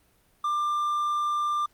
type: tone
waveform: triangle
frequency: 1190 Hz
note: D6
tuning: 22 cents sharp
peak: -22 dBFS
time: 0.44-1.66 s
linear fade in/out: 5 ms
effects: pink hiss -64 dBFS RMS until 1.73 s + Opus 32 kbps